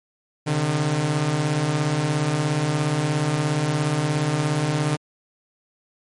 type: beating tone pair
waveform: sawtooth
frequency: 134.1 / 151.1 Hz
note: C3 / D3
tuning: +43 / +50 cents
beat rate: 17 Hz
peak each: -22 / -17 dBFS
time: 0.46-4.97 s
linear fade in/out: 20 ms
effects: MP3 48 kbps